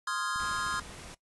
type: chord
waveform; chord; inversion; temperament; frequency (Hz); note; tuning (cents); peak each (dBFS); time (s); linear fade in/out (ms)
square; F minor seventh; second; equal; 1046.5 / 1244.5 / 1396.9 / 1661.2; C6 / Eb6 / F6 / Ab6; 0 / 0 / 0 / 0; -37; 0.07-0.8; 5
type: click train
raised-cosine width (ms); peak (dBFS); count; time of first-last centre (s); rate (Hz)
5; -36; 8; 0.36-0.894; 13.1
type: noise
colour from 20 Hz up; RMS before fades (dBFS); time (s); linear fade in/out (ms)
pink; -46; 0.39-1.15; 10
effects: noise-tail reverb RT60 0.1 s tail -18 dB re dry + resampled to 24000 Hz